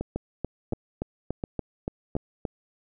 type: two click trains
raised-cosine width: 2 ms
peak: -16 / -15 dBFS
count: 4 / 9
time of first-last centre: 0.01-2.153 / 0.16-2.452 s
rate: 1.4 / 3.49 Hz
effects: none